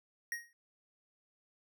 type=tone with exponential decay; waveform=square; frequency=1877 Hz; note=A#6; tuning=11 cents sharp; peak=-33 dBFS; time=0.32-0.53 s; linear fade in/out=1 ms; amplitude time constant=44 ms; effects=none